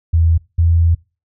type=tone pair in turn; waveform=sine; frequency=82.41 / 83.75 Hz; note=E2 / E2; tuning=0 / +28 cents; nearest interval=unison; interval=28 cents; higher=second; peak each=-9 / -9 dBFS; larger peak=neither; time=0.13-0.38 / 0.58-0.95 s; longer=second; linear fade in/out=10 ms; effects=noise-tail reverb RT60 0.3 s tail -24 dB re dry